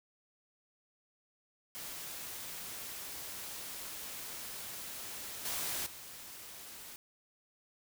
white noise with level steps, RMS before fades -44 / -37 / -49 dBFS, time 1.75-6.96 s, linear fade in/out 0 ms, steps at 5.45 / 5.86 s, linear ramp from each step 5 ms, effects none

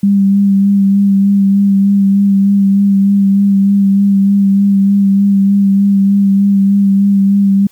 sine tone with vibrato, 198 Hz, G3, 18 cents sharp, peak -6 dBFS, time 0.03-7.67 s, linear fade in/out 5 ms, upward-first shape sine, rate 3.3 Hz, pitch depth 21 cents each way, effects white hiss -49 dBFS RMS until 7.71 s

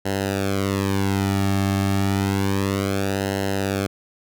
sawtooth tone with flanger, 98 Hz, G2, in tune, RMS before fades -22 dBFS, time 0.05-3.87 s, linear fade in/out 10 ms, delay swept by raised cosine 0.85 to 2.05 ms, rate 0.3 Hz, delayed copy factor -1, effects none

